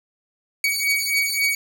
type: beating tone pair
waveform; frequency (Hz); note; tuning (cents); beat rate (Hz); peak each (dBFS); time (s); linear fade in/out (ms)
sawtooth; 2252 / 2255.7; C#7 / C#7; +27 / +30; 3.7; -19; 0.64-1.55; 2
effects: none